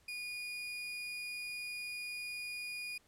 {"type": "tone", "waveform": "35% pulse", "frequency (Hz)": 2448, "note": "D#7", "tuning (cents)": -29, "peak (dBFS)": -38, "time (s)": [0.08, 2.98], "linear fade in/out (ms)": 5, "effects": ["pink hiss -69 dBFS RMS until 3.07 s", "low-pass 12000 Hz 12 dB/octave"]}